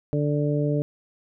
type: harmonic tone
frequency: 146.83 Hz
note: D3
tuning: in tune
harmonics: 1 / 2 / 3 / 4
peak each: -23 / -27 / -28 / -30 dBFS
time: 0.13-0.82 s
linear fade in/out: 0 ms
effects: none